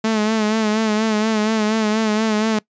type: tone with vibrato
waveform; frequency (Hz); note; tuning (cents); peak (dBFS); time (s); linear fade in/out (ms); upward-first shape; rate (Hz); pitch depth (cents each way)
sawtooth; 216.9; A3; -25; -12; 0.04-2.59; 5; sine; 4.2; 50
effects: noise-tail reverb RT60 0.1 s tail -23 dB re dry + resampled to 16000 Hz